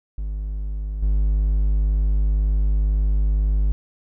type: tone with level steps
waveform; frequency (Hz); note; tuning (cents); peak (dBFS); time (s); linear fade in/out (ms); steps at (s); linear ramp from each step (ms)
triangle; 51; G#1; -31; -22 / -14; 0.18-3.72; 0; 1.02; 10
effects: none